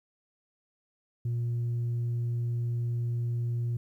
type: tone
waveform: sine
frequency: 118.8 Hz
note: A#2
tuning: 33 cents sharp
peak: -25 dBFS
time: 1.25-3.77 s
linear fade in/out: 5 ms
effects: tanh soft clip ceiling -26 dBFS + 11-bit